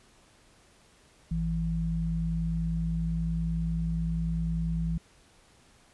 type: tone pair together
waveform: sine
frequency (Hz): 55 / 164.81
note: A1 / E3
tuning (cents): 0 / 0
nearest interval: octave + perfect fifth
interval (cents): 1900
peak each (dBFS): -31 / -28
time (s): 1.31-4.98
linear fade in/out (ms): 5
effects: pink hiss -60 dBFS RMS until 5.93 s + resampled to 24000 Hz